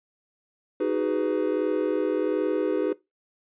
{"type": "chord", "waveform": "triangle", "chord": "G# minor seventh", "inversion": "second", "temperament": "just", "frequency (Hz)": [311.5, 373.8, 415.3, 498.4], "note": ["D#4", "F#4", "G#4", "B4"], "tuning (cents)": [2, 18, 0, 16], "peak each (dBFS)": -26, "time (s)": [0.8, 2.93], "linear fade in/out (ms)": 5, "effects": ["noise-tail reverb RT60 0.2 s tail -20 dB re dry", "resampled to 8000 Hz"]}